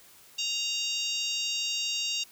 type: harmonic tone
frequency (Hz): 932.3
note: A#5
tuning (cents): 0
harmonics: 3 / 4 / 5 / 6 / 7 / 8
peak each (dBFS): -32 / -34 / -36 / -38 / -39 / -40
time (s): 0.38-2.24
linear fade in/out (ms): 10
effects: white hiss -55 dBFS RMS until 2.31 s